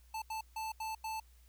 square tone bursts at uneven times, 880 Hz, A5, in tune, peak -38 dBFS, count 5, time 0.14-0.22 / 0.3-0.41 / 0.56-0.72 / 0.8-0.95 / 1.04-1.2 s, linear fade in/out 5 ms, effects added 60 Hz sine -59 dBFS peak until 1.48 s + white hiss -70 dBFS RMS until 1.48 s

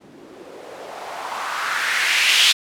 violet noise with low-pass filter sweep, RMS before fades -22 dBFS, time 0-2.53 s, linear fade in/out 20 ms, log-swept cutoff 250 to 3300 Hz, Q 2.5, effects none

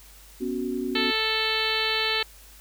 sine chord, B suspended second, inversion none, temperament equal, 246.9 / 277.2 / 370 Hz, B3 / C#4 / F#4, 0 / 0 / 0 cents, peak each -30 / -31 / -30 dBFS, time 0.4-1.12 s, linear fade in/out 20 ms
harmonic tone, 440 Hz, A4, in tune, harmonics 1 / 2 / 3 / 4 / 5 / 6 / 7 / 8 / 9 / 10, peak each -32 / -35 / -34 / -31 / -32 / -31 / -30 / -34 / -30 / -33 dBFS, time 0.95-2.23 s, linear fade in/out 5 ms
effects added 50 Hz sine -50 dBFS peak until 2.6 s + white hiss -51 dBFS RMS until 2.6 s

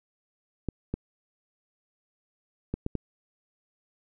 clicks, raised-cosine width 3 ms, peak -16 dBFS, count 5, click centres 0.687 / 0.94 / 2.74 / 2.864 / 2.953 s, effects none

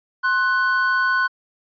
triangle tone pair together, 1056 / 1489.9 Hz, C6 / F#6, +16 / +12 cents, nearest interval tritone, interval 596 cents, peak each -20 / -16 dBFS, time 0.23-1.28 s, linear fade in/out 20 ms, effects resampled to 11025 Hz

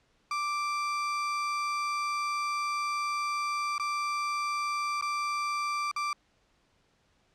35% pulse tone with dropouts, 1174.7 Hz, D6, in tune, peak -27 dBFS, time 0.31-6.13 s, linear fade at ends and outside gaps 2 ms, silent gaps 3.781-3.797 / 5.012-5.023 / 5.914-5.962 s, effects pink hiss -69 dBFS RMS until 7.34 s + low-pass 6000 Hz 12 dB/octave

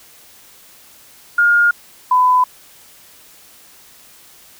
sine tone pair in turn, 1419 / 1003.4 Hz, F6 / B5, +27 / +27 cents, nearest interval tritone, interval 600 cents, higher first, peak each -9 dBFS, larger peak neither, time 1.38-1.71 / 2.11-2.44 s, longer neither, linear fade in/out 5 ms, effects white hiss -45 dBFS RMS until 4.59 s

